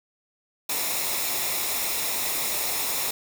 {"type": "noise with comb filter", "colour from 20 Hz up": "white", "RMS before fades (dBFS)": -27, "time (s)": [0.69, 3.11], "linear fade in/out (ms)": 5, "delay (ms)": 0.65, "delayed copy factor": -0.55, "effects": []}